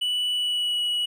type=tone with pitch glide; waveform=triangle; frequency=2960 to 2928 Hz; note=F#7 to F#7; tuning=0 to -19 cents; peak=-21 dBFS; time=0.01-1.06 s; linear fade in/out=10 ms; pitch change=-19 cents; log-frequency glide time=0.31-0.81 s; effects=none